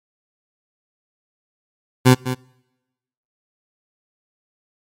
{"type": "tone with echo", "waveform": "20% pulse", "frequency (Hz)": 127.4, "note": "C3", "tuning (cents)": -46, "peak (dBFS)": -3, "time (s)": [2.05, 2.15], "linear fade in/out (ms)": 20, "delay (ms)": 200, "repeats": 1, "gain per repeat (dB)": -12, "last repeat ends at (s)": 2.35, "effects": ["noise-tail reverb RT60 1.0 s tail -26 dB re dry", "MP3 64 kbps"]}